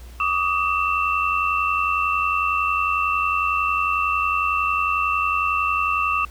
sine tone cluster, 1150 / 1241 / 2680 Hz, D6 / D#6 / E7, -37 / -5 / +28 cents, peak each -23 dBFS, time 0.2-6.25 s, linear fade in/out 2 ms, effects added 60 Hz sine -38 dBFS peak until 6.3 s + pink hiss -49 dBFS RMS until 6.3 s

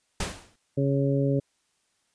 pink noise with exponential decay, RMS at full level -26 dBFS, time 0.2-0.56 s, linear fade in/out 5 ms, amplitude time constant 78 ms
harmonic tone, 138.59 Hz, C#3, in tune, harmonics 1 / 2 / 3 / 4, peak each -24 / -27 / -29 / -30 dBFS, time 0.77-1.4 s, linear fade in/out 10 ms
effects white hiss -71 dBFS RMS until 2.14 s + resampled to 22050 Hz

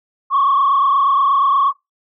sine tone with frequency modulation, 1108.7 Hz, C#6, in tune, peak -10 dBFS, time 0.3-1.73 s, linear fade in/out 50 ms, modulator 28.4 Hz, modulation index 1.5, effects noise-tail reverb RT60 0.2 s tail -25 dB re dry + tanh soft clip ceiling -7 dBFS

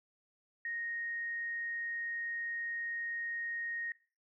sine tone, 1864.7 Hz, A#6, in tune, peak -36 dBFS, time 0.65-3.92 s, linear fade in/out 2 ms, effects noise-tail reverb RT60 0.4 s tail -19 dB re dry

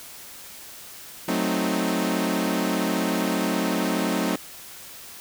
sawtooth chord, F# diminished seventh, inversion none, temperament equal, 185 / 220 / 261.6 / 311.1 Hz, F#3 / A3 / C4 / Eb4, 0 / 0 / 0 / 0 cents, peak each -24 dBFS, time 1.28-4.36 s, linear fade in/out 5 ms, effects white hiss -42 dBFS RMS until 5.2 s

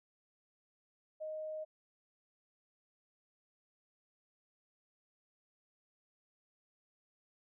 sine tone, 622.3 Hz, D#5, in tune, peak -39 dBFS, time 1.2-1.65 s, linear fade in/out 20 ms, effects none

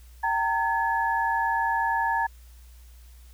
sine tone cluster, 777 / 917 / 1706 Hz, G5 / A#5 / G#6, -16 / -29 / +46 cents, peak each -30 / -24 / -28 dBFS, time 0.23-2.27 s, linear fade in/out 10 ms, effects added 60 Hz sine -46 dBFS peak until 3.33 s + white hiss -59 dBFS RMS until 3.33 s

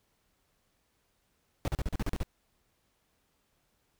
brown noise bursts, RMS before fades -30 dBFS, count 9, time 1.65-2.232 s, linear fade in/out 0 ms, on 30 ms, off 39 ms, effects pink hiss -74 dBFS RMS until 3.99 s

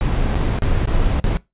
brown noise with dropouts, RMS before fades -17 dBFS, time 0.01-1.37 s, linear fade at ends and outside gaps 0 ms, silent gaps 0.344-0.355 / 0.587-0.622 / 0.856-0.874 / 1.199-1.242 s, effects noise-tail reverb RT60 0.2 s tail -20 dB re dry + resampled to 8000 Hz

